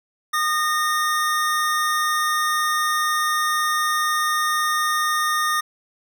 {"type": "tone pair together", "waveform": "square", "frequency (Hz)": [1223, 1842], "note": ["D#6", "A#6"], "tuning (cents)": [-30, -21], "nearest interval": "perfect fifth", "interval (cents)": 709, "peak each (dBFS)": [-21, -25], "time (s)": [0.33, 5.61], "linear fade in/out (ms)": 10, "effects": []}